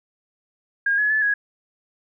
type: tone with pitch steps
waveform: sine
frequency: 1623 / 1695 / 1734 / 1662 Hz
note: G#6 / G#6 / A6 / G#6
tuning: -40 / +35 / -26 / +1 cents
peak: -17 dBFS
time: 0.86-1.34 s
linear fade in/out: 5 ms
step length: 120 ms
effects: none